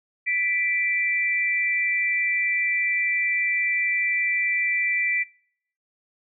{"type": "tone pair together", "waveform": "sine", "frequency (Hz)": [1975.5, 2344], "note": ["B6", "D7"], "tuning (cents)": [0, -4], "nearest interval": "minor third", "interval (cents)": 296, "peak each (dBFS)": -24, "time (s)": [0.26, 5.24], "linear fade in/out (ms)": 20, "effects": ["noise-tail reverb RT60 0.7 s tail -24 dB re dry"]}